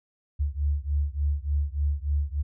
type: beating tone pair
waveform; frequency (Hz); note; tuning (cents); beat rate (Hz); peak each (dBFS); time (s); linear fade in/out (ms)
sine; 71 / 74.4; C#2 / D2; +42 / +23; 3.4; -26 / -27; 0.39-2.43; 20
effects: none